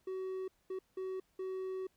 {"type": "tone bursts at uneven times", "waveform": "triangle", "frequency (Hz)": 376.6, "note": "F#4", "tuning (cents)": 31, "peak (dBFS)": -35, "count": 4, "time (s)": [[0.07, 0.48], [0.7, 0.79], [0.97, 1.2], [1.39, 1.87]], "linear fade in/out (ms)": 5, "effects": ["pink hiss -75 dBFS RMS until 1.96 s"]}